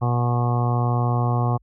harmonic tone, 120.9 Hz, B2, 36 cents flat, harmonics 1 / 2 / 3 / 4 / 5 / 6 / 7 / 8 / 9 / 10, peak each -19 / -30 / -33 / -33 / -37 / -29 / -32 / -39 / -30 / -41 dBFS, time 0.01-1.58 s, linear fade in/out 20 ms, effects added 50 Hz sine -56 dBFS peak until 1.62 s

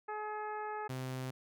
harmonic tone, 424.6 Hz, G#4, 38 cents sharp, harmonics 1 / 2 / 3 / 4 / 5 / 6, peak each -43 / -40 / -45 / -48 / -56 / -60 dBFS, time 0.08-0.88 s, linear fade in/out 10 ms
sawtooth tone, 129.6 Hz, C3, 16 cents flat, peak -34 dBFS, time 0.89-1.31 s, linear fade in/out 10 ms
effects none

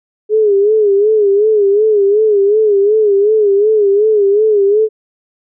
sine tone with vibrato, 415.3 Hz, G#4, in tune, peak -7 dBFS, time 0.29-4.89 s, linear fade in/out 50 ms, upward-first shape sine, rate 2.7 Hz, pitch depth 93 cents each way, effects none

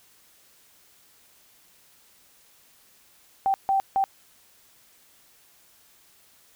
sine tone bursts at uneven times, 779 Hz, G5, 11 cents flat, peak -19 dBFS, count 3, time 3.46-3.54 / 3.69-3.8 / 3.96-4.04 s, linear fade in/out 0 ms, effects white hiss -58 dBFS RMS until 6.55 s

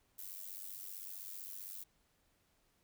violet noise with amplitude modulation, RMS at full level -44 dBFS, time 0.18-1.84 s, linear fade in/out 10 ms, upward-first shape sine, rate 95.5 Hz, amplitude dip 80%, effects pink hiss -75 dBFS RMS until 2.83 s

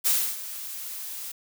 blue noise with ADSR envelope, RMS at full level -21 dBFS, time 0.04-1.32 s, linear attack 27 ms, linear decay 290 ms, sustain -15 dB, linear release 8 ms, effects none

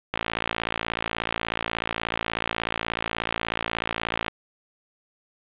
click train, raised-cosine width 0.3 ms, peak -8 dBFS, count 235, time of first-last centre 0.14-4.282 s, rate 56.5 Hz, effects resampled to 8000 Hz + 7-bit

